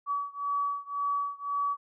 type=beating tone pair; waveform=sine; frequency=1139 / 1140.9 Hz; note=C#6 / C#6; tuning=+47 / +50 cents; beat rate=1.9 Hz; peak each=-31 / -32 dBFS; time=0.06-1.77 s; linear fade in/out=50 ms; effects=none